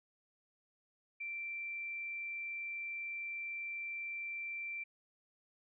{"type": "tone", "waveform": "sine", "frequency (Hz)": 2349, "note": "D7", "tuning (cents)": 0, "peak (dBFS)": -39, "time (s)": [1.2, 4.84], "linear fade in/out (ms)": 10, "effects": []}